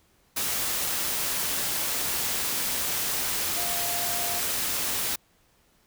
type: tone in noise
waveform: sine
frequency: 698.5 Hz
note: F5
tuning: in tune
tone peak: -35 dBFS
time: 3.57-4.4 s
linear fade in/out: 10 ms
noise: white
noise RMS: -28 dBFS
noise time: 0.36-5.16 s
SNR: -10 dB
effects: pink hiss -64 dBFS RMS until 5.86 s